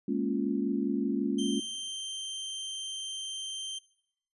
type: chord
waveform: sine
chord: Bb minor seventh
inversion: third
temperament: equal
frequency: 207.7 / 233.1 / 277.2 / 349.2 Hz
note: Ab3 / Bb3 / Db4 / F4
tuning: 0 / 0 / 0 / 0 cents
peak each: -32 / -33 / -31 / -35 dBFS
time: 0.08-1.6 s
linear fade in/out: 5 ms
type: tone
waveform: sawtooth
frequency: 3138 Hz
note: G7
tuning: 1 cent sharp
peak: -32 dBFS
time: 1.38-3.79 s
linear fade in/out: 10 ms
effects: noise-tail reverb RT60 0.8 s tail -21 dB re dry + resampled to 24000 Hz